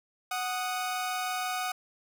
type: tone pair together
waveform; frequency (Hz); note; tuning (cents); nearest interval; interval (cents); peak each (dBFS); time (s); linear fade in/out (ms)
sawtooth; 740 / 1242; F#5 / D#6; 0 / -3; major sixth; 897; -28 / -31; 0.31-1.72; 5
effects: none